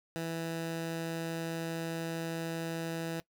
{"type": "tone", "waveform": "15% pulse", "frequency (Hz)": 164.81, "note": "E3", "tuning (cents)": 0, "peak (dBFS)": -28, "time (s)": [0.16, 3.2], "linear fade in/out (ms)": 0, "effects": ["noise-tail reverb RT60 0.1 s tail -20 dB re dry"]}